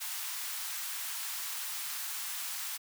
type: high-pass noise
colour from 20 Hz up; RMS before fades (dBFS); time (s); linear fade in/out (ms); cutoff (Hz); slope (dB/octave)
white; -38; 0-2.78; 20; 880; 24
effects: none